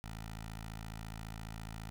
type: tone with notch filter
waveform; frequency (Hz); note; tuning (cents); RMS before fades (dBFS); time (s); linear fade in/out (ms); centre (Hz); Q
10% pulse; 54.6; A1; -13; -45; 0.04-1.9; 0; 340; 0.69
effects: none